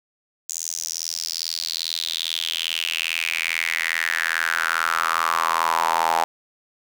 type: tone with high-pass filter sweep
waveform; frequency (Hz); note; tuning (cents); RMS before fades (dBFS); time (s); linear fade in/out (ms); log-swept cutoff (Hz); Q
sawtooth; 82.41; E2; 0; -24; 0.49-6.24; 0; 6800 to 820; 5.4
effects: none